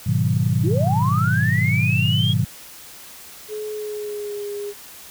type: chord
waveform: sine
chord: G# minor seventh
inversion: none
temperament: equal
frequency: 103.83 / 123.47 / 155.56 / 185 Hz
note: G#2 / B2 / D#3 / F#3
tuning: 0 / 0 / 0 / 0 cents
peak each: -21 / -20 / -22 / -25 dBFS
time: 0.06-2.45 s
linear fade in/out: 10 ms
type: linear sweep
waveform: sine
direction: up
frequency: 281.8 to 3322 Hz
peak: -21 dBFS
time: 0.63-2.34 s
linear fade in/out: 20 ms
type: tone with pitch glide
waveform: sine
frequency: 426 to 409.4 Hz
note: G#4 to G#4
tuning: +44 to -25 cents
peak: -26 dBFS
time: 3.48-4.74 s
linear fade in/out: 50 ms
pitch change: -69 cents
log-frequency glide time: 3.72-4.45 s
effects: tanh soft clip ceiling -5 dBFS + white hiss -41 dBFS RMS until 5.1 s